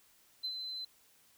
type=tone with ADSR envelope; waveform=sine; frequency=4056 Hz; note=B7; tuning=45 cents sharp; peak=-32 dBFS; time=0.43-0.85 s; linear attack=19 ms; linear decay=68 ms; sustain=-6 dB; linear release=6 ms; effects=tanh soft clip ceiling -29 dBFS + white hiss -66 dBFS RMS until 1.37 s